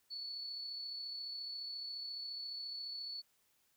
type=tone with amplitude modulation; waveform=sine; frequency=4435 Hz; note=C#8; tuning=in tune; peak=-40 dBFS; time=0.1-3.22 s; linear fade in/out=20 ms; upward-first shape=sine; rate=34.4 Hz; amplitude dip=30%; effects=white hiss -75 dBFS RMS until 3.76 s